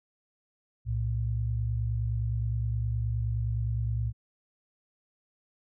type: tone pair together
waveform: sine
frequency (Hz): 63.48 / 113.1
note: B1 / A2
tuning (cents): +48 / +48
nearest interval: minor seventh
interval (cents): 1000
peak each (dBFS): -31 / -28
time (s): 0.85-4.13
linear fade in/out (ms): 50
effects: none